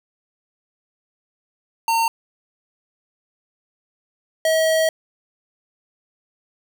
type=tone pair in turn; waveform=square; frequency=912 / 640.3 Hz; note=A#5 / D#5; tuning=-38 / +49 cents; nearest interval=tritone; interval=613 cents; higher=first; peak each=-17 / -16 dBFS; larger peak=second; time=1.88-2.08 / 4.45-4.89 s; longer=second; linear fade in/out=2 ms; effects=none

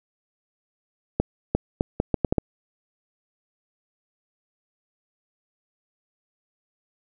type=accelerating click train; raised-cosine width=2 ms; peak=-6 dBFS; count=8; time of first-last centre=1.2-2.383 s; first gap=350 ms; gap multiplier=0.74; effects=none

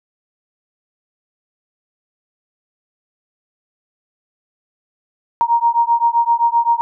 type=beating tone pair; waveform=sine; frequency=932.3 / 940 Hz; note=A#5 / A#5; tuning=0 / +14 cents; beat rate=7.7 Hz; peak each=-15 dBFS; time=5.41-6.81 s; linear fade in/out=0 ms; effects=none

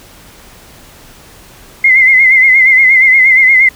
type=tone with vibrato; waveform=sine; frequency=2082 Hz; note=C7; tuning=9 cents flat; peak=-3 dBFS; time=1.84-3.69 s; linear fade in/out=5 ms; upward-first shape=sine; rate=8.5 Hz; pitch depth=60 cents each way; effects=pink hiss -38 dBFS RMS until 3.75 s

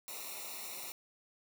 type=noise with comb filter; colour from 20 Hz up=white; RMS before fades=-44 dBFS; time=0.08-0.92 s; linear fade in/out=0 ms; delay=0.62 ms; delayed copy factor=-0.95; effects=none

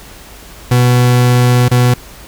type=tone with dropouts; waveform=40% pulse; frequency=123.47 Hz; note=B2; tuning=in tune; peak=-6 dBFS; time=0.71-1.94 s; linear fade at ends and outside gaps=5 ms; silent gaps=1.684-1.713 s; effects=added 50 Hz sine -39 dBFS peak until 2.27 s + pink hiss -36 dBFS RMS until 2.27 s

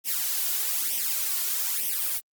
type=noise with flanger; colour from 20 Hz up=blue; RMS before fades=-27 dBFS; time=0.04-2.21 s; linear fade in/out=50 ms; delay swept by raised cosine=0.34 to 2.84 ms; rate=1.1 Hz; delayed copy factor=+0.75; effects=Opus 48 kbps

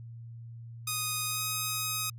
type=tone with pitch glide; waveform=5% pulse; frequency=1244.5 to 1259.7 Hz; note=D#6 to D#6; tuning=0 to +21 cents; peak=-19 dBFS; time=0.87-2.1 s; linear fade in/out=5 ms; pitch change=+21 cents; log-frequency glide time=1.27-1.43 s; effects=added 116 Hz sine -42 dBFS peak until 2.18 s

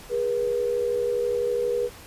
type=tone pair together; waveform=sine; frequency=411 / 483.3 Hz; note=G#4 / B4; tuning=-18 / -38 cents; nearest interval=minor third; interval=280 cents; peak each=-28 / -23 dBFS; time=0.09-1.9 s; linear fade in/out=50 ms; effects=pink hiss -45 dBFS RMS until 2.06 s + resampled to 32000 Hz

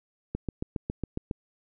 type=click train; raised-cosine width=3 ms; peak=-17 dBFS; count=8; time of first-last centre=0.35-1.312 s; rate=7.28 Hz; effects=none

